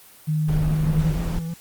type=tone with pitch glide; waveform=sine; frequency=154.2 to 155.27 Hz; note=D#3 to D#3; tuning=-15 to -3 cents; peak=-19 dBFS; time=0.27-1.15 s; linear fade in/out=20 ms; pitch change=+12 cents; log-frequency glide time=0.52-0.97 s
type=noise; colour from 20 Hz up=brown; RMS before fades=-26 dBFS; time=0.48-1.39 s; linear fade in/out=5 ms
type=tone with vibrato; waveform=triangle; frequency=166 Hz; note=E3; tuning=12 cents sharp; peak=-24 dBFS; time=0.85-1.54 s; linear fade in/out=5 ms; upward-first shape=square; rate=6.3 Hz; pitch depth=24 cents each way
effects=white hiss -48 dBFS RMS until 1.6 s + Opus 32 kbps